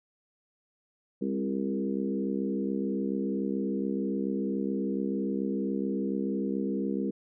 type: harmonic tone with a mistuned harmonic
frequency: 67 Hz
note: C2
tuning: 42 cents sharp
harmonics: 3 / 4 / 5 / 6 / 7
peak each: -31 / -33 / -35 / -37 / -38 dBFS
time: 1.21-7.11 s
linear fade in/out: 10 ms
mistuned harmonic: 4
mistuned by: -17 cents
effects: none